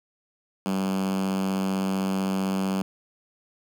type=tone with high-pass filter; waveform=5% pulse; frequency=95.7 Hz; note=G2; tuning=41 cents flat; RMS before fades=-26 dBFS; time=0.66-2.82 s; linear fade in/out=0 ms; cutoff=200 Hz; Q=7.1; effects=none